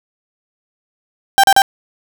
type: tone bursts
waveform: 35% pulse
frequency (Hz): 786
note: G5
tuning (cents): +4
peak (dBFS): -4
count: 3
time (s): 1.38-1.619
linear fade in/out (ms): 0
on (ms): 55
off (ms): 37
effects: none